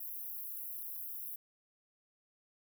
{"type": "high-pass noise", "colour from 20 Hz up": "white", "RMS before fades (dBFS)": -43, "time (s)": [0, 1.36], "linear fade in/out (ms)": 5, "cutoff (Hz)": 11000, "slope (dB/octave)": 96, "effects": []}